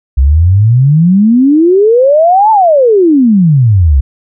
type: exponential two-way sweep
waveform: sine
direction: up then down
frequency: 63.2 to 899 to 63.2 Hz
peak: -3 dBFS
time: 0.17-4.01 s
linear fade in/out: 10 ms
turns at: 2.51 s
effects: none